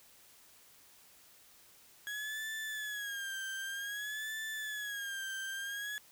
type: tone with vibrato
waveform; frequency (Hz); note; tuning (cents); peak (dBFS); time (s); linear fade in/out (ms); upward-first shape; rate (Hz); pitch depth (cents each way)
35% pulse; 1661.2; G#6; 0; -36; 2.07-5.98; 0; sine; 0.53; 100
effects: white hiss -61 dBFS RMS until 6.11 s